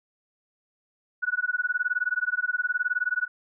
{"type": "tone with tremolo", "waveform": "sine", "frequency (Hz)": 1472, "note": "F#6", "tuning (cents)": -9, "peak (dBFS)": -20, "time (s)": [1.22, 3.28], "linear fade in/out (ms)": 20, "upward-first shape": "sine", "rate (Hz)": 19, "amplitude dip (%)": 100, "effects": []}